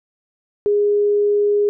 sine tone, 411.9 Hz, G#4, 14 cents flat, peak -13 dBFS, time 0.66-1.69 s, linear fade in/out 0 ms, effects none

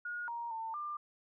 sine tone with pitch steps, 1439 / 939 / 897 / 1193 Hz, F#6 / A#5 / A5 / D6, -49 / +12 / +33 / +27 cents, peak -37 dBFS, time 0.05-0.97 s, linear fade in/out 5 ms, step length 230 ms, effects none

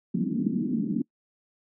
white band-pass noise, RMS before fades -27 dBFS, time 0.14-1.02 s, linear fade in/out 5 ms, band 170 to 290 Hz, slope 48 dB/octave, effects noise-tail reverb RT60 0.1 s tail -23 dB re dry

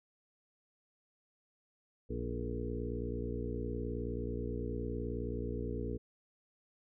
harmonic tone with a mistuned harmonic, 59.1 Hz, A#1, 24 cents sharp, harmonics 1 / 2 / 3 / 4 / 5 / 6 / 7 / 8, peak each -40 / -42 / -51 / -43 / -45 / -47 / -43 / -45 dBFS, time 2.09-5.98 s, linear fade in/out 20 ms, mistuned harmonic 7, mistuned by +40 cents, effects none

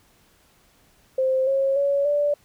sine tone with pitch steps, 523.3 / 542.4 / 562.2 / 582.7 Hz, C5 / C#5 / C#5 / D5, 0 / -38 / +24 / -14 cents, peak -18 dBFS, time 1.18-2.34 s, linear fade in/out 5 ms, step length 290 ms, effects pink hiss -59 dBFS RMS until 2.44 s

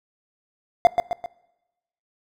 triangle tone with echo, 698.5 Hz, F5, in tune, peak -7 dBFS, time 0.85-0.87 s, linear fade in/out 0 ms, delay 130 ms, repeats 3, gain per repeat -6 dB, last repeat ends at 1.26 s, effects noise-tail reverb RT60 1.0 s tail -22 dB re dry

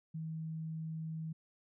sine tone, 159.9 Hz, D#3, 48 cents sharp, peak -38 dBFS, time 0.14-1.33 s, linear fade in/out 10 ms, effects none

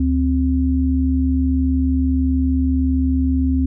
sine tone pair together, 73.42 / 261.8 Hz, D2 / C4, 0 / +1 cents, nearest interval octave + minor seventh, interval 2201 cents, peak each -17 dBFS, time 0-3.66 s, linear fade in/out 5 ms, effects none

